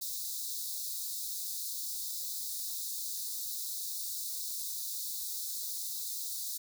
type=high-pass noise; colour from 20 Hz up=white; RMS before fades=-38 dBFS; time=0.01-6.58 s; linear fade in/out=10 ms; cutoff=3700 Hz; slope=96 dB/octave; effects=none